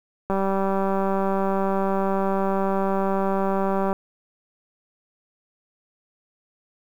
click train, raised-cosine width 1 ms, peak -11 dBFS, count 705, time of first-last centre 0.3-3.929 s, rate 194 Hz, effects 8-bit

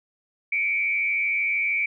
sine tone with frequency modulation, 2300 Hz, D7, 37 cents flat, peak -21 dBFS, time 0.52-1.86 s, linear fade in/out 5 ms, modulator 93.1 Hz, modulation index 0.92, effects none

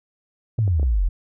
sine exponential sweep, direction down, 120 to 39.11 Hz, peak -16 dBFS, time 0.58-1.09 s, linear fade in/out 10 ms
clicks, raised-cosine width 2 ms, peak -20 dBFS, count 4, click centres 0.589 / 0.678 / 0.797 / 0.83 s
effects none

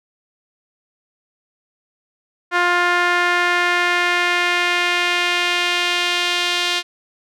sawtooth tone with band-pass filter sweep, 352.5 Hz, F4, 16 cents sharp, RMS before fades -18 dBFS, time 2.51-6.83 s, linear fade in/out 50 ms, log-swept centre 1500 to 3400 Hz, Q 1.7, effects none

